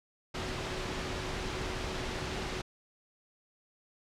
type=tone in noise; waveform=sine; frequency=372.4 Hz; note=F#4; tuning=11 cents sharp; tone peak=-43 dBFS; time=0.34-2.62 s; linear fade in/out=10 ms; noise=pink; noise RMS=-36 dBFS; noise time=0.34-2.62 s; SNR=-10 dB; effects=low-pass 5000 Hz 12 dB/octave